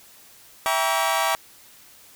sawtooth chord, E diminished seventh, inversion none, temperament just, 659.3 / 791.1 / 949.3 / 1139.2 Hz, E5 / G5 / Bb5 / Db6, 0 / +16 / +31 / +47 cents, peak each -22 dBFS, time 0.66-1.35 s, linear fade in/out 0 ms, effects white hiss -50 dBFS RMS until 2.15 s

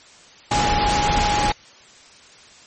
sine tone in noise, 830.6 Hz, G#5, in tune, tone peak -19 dBFS, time 0.51-1.52 s, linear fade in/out 5 ms, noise pink, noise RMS -21 dBFS, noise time 0.51-1.52 s, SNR -1 dB, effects white hiss -47 dBFS RMS until 2.66 s + MP3 32 kbps

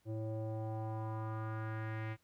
square tone with low-pass filter sweep, 110 Hz, A2, in tune, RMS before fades -40 dBFS, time 0.05-2.17 s, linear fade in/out 50 ms, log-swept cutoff 450 to 2200 Hz, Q 2.9, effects pink hiss -75 dBFS RMS until 2.23 s

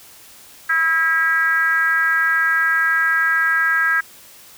sine tone with frequency modulation, 1623 Hz, G#6, 40 cents flat, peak -14 dBFS, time 0.69-4.01 s, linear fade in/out 10 ms, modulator 321 Hz, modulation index 0.85, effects white hiss -44 dBFS RMS until 4.57 s

